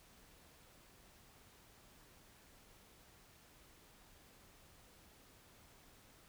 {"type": "silence", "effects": ["pink hiss -64 dBFS RMS until 6.28 s"]}